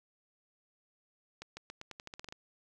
accelerating click train, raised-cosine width 0.2 ms, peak -27 dBFS, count 12, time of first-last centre 1.42-2.324 s, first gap 150 ms, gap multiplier 0.87, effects none

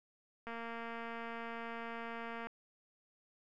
click train, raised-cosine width 0.5 ms, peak -30 dBFS, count 463, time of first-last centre 0.47-2.47 s, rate 231 Hz, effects none

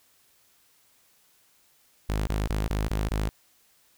sawtooth tone bursts, 52 Hz, G#1, 3 cents sharp, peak -21 dBFS, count 6, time 2.09-3.29 s, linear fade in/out 0 ms, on 180 ms, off 24 ms, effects white hiss -63 dBFS RMS until 3.97 s

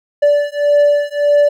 triangle beating tone pair, 581 / 582.7 Hz, D5 / D5, -19 / -14 cents, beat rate 1.7 Hz, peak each -11 dBFS, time 0.22-1.49 s, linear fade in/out 10 ms, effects none

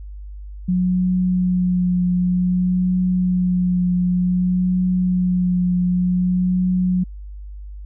sine tone with vibrato, 181 Hz, F#3, 38 cents flat, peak -15 dBFS, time 0.68-7.04 s, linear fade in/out 10 ms, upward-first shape triangle, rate 0.54 Hz, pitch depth 20 cents each way, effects added 50 Hz sine -31 dBFS peak until 7.85 s

